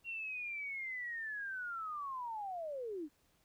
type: linear sweep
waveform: sine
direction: down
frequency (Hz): 2758 to 277.2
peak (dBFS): -39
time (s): 0.04-3.09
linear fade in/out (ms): 50
effects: pink hiss -73 dBFS RMS until 3.44 s